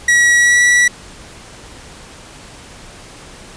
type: tone with pitch glide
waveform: 45% pulse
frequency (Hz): 1922 to 1945.5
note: B6 to B6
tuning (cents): -48 to -27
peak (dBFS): -8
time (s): 0.08-0.88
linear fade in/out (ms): 5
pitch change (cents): +21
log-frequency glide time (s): 0.36-0.61
effects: pink hiss -37 dBFS RMS until 3.56 s + resampled to 22050 Hz